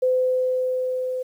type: tone with level ramp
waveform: sine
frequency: 510 Hz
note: C5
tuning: 44 cents flat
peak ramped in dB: -16 to -24 dBFS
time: 0.02-1.23 s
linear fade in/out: 10 ms
effects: 9-bit